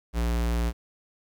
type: tone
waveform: square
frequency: 58.27 Hz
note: A#1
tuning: in tune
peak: -24 dBFS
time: 0.13-0.73 s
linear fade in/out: 50 ms
effects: 10-bit